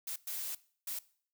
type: noise bursts at uneven times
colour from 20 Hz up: blue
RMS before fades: -39 dBFS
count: 3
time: 0.07-0.16 / 0.27-0.55 / 0.87-0.99 s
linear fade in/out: 5 ms
effects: noise-tail reverb RT60 0.5 s tail -20 dB re dry